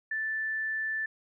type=tone; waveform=sine; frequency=1760 Hz; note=A6; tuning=in tune; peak=-29 dBFS; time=0.11-1.06 s; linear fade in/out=5 ms; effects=none